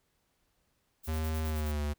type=noise with tremolo; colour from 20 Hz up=violet; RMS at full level=-46 dBFS; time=1.03-1.73 s; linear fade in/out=20 ms; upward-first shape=square; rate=9.5 Hz; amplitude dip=70%
type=tone with pitch glide; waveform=square; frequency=79 to 73.71 Hz; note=D#2 to D2; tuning=+27 to +7 cents; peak=-31 dBFS; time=1.07-1.94 s; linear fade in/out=20 ms; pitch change=-120 cents; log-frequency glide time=1.45-1.81 s
effects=pink hiss -75 dBFS RMS until 1.98 s